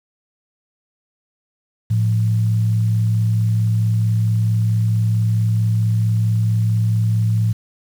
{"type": "tone pair together", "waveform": "sine", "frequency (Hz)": [110, 174.51], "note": ["A2", "F3"], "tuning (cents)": [0, -1], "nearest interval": "minor sixth", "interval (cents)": 799, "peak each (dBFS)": [-14, -26], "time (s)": [1.9, 7.53], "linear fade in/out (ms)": 10, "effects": ["7-bit"]}